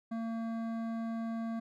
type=tone with hard clipping; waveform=sine; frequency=227.4 Hz; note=A#3; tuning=43 cents flat; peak=-36 dBFS; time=0.11-1.6 s; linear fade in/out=10 ms; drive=12 dB; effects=none